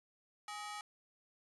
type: ring-modulated tone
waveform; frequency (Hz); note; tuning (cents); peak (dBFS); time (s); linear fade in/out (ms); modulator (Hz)
sawtooth; 1046.5; C6; 0; -36; 0.48-0.81; 2; 217
effects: resampled to 24000 Hz